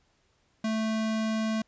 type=tone; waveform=square; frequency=220 Hz; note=A3; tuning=in tune; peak=-27 dBFS; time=0.64-1.62 s; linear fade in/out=5 ms; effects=pink hiss -69 dBFS RMS until 1.67 s + resampled to 16000 Hz